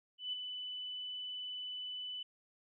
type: tone with ADSR envelope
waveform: sine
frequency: 2993 Hz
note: F#7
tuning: 19 cents sharp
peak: -34 dBFS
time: 0.18-2.23 s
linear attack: 150 ms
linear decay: 7 ms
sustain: -6 dB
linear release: 6 ms
effects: none